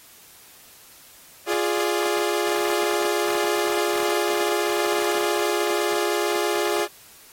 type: chord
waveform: sawtooth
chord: D diminished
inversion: first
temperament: equal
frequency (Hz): 349.2 / 415.3 / 587.3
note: F4 / Ab4 / D5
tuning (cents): 0 / 0 / 0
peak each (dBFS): -21 / -20 / -25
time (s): 1.46-6.88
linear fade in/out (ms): 50
effects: white hiss -49 dBFS RMS until 7.32 s + AAC 48 kbps